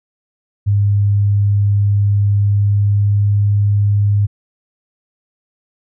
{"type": "tone with pitch glide", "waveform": "sine", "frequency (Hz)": [101.6, 102.25], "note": ["G#2", "G#2"], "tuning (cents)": [-38, -26], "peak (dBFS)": -10, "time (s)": [0.66, 4.27], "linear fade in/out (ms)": 20, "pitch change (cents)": 12, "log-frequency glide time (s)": [2.38, 3.38], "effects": []}